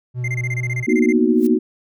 triangle tone with vibrato, 123.47 Hz, B2, in tune, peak -19 dBFS, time 0.14-0.86 s, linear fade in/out 50 ms, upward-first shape square, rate 6.7 Hz, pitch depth 13 cents each way
triangle tone bursts, 2093 Hz, C7, in tune, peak -21 dBFS, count 14, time 0.24-1.126 s, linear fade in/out 5 ms, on 41 ms, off 24 ms
sine chord, B major seventh, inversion third, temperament equal, 233.1 / 246.9 / 311.1 / 370 Hz, A#3 / B3 / D#4 / F#4, 0 / 0 / 0 / 0 cents, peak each -18 dBFS, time 0.87-1.59 s, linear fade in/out 20 ms
blue noise with exponential growth, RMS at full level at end -33 dBFS, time 1.33-1.47 s, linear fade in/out 5 ms, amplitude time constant 30 ms
effects none

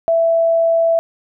sine tone, 663 Hz, E5, 10 cents sharp, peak -11 dBFS, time 0.08-0.99 s, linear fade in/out 0 ms, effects none

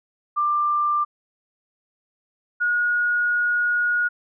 sine tone pair in turn, 1187 / 1445.3 Hz, D6 / F#6, +18 / -41 cents, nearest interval minor third, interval 341 cents, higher second, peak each -18 dBFS, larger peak neither, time 0.36-1.05 / 2.6-4.09 s, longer second, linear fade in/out 20 ms, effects none

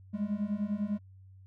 triangle beating tone pair, 201.4 / 211.4 Hz, G3 / G#3, +47 / +31 cents, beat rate 10 Hz, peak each -31 dBFS, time 0.13-0.99 s, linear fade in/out 20 ms, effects added 95 Hz sine -51 dBFS peak until 1.46 s

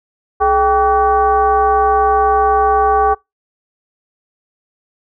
sine tone with frequency modulation, 784 Hz, G5, in tune, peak -9 dBFS, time 0.4-3.15 s, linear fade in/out 20 ms, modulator 360 Hz, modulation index 1.1, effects noise-tail reverb RT60 0.2 s tail -25 dB re dry

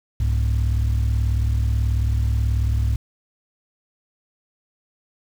sine tone pair together, 65.41 / 103.83 Hz, C2 / G#2, 0 / 0 cents, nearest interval minor sixth, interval 800 cents, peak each -17 / -19 dBFS, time 0.2-2.96 s, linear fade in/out 5 ms, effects tanh soft clip ceiling -14 dBFS + 7-bit

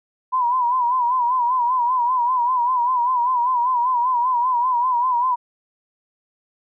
sine tone with vibrato, 987.8 Hz, B5, in tune, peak -16 dBFS, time 0.32-5.36 s, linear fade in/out 20 ms, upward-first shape sine, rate 5.1 Hz, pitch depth 80 cents each way, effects none

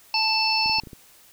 harmonic tone, 882 Hz, A5, 4 cents sharp, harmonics 1 / 3 / 5 / 6, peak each -25 / -25 / -25 / -25 dBFS, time 0.14-0.8 s, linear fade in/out 2 ms
clicks, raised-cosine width 3 ms, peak -27 dBFS, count 6, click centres 0.66 / 0.697 / 0.786 / 0.836 / 0.872 / 0.932 s
effects white hiss -53 dBFS RMS until 1.32 s

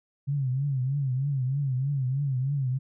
sine tone with vibrato, 134.9 Hz, C#3, 47 cents flat, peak -24 dBFS, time 0.27-2.79 s, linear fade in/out 20 ms, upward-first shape triangle, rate 3.2 Hz, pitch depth 140 cents each way, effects none

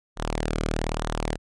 sawtooth tone with flanger, 38.89 Hz, D#1, in tune, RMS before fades -28 dBFS, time 0.16-1.38 s, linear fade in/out 50 ms, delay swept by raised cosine 0.4 to 1.11 ms, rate 1.1 Hz, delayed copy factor -0.55, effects resampled to 22050 Hz

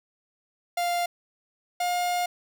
45% pulse tone pair in turn, 698.5 / 710.7 Hz, F5 / F5, 0 / +30 cents, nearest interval unison, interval 30 cents, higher second, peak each -24 dBFS, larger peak neither, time 0.77-1.06 / 1.8-2.26 s, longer second, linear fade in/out 5 ms, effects none

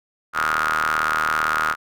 sawtooth ring-modulated tone, 77.78 Hz, D#2, in tune, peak -12 dBFS, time 0.33-1.76 s, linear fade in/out 50 ms, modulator 1340 Hz, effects none

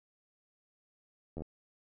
slowing click train, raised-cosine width 2 ms, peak -28 dBFS, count 5, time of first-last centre 1.37-1.42 s, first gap 12 ms, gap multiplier 1.03, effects none

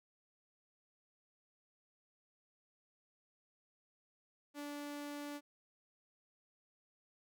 sawtooth tone, 290.4 Hz, D4, 19 cents flat, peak -39 dBFS, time 4.54-5.41 s, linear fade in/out 50 ms, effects none

